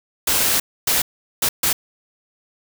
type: noise bursts at uneven times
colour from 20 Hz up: white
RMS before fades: -18 dBFS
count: 4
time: 0.27-0.6 / 0.87-1.02 / 1.42-1.49 / 1.63-1.73 s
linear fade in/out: 5 ms
effects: none